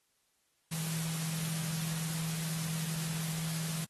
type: tone in noise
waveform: sine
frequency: 161.3 Hz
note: E3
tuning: 37 cents flat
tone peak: -35 dBFS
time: 0.71-3.85 s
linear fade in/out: 10 ms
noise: white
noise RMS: -40 dBFS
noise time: 0.71-3.85 s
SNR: +2 dB
effects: white hiss -75 dBFS RMS until 3.89 s + AAC 32 kbps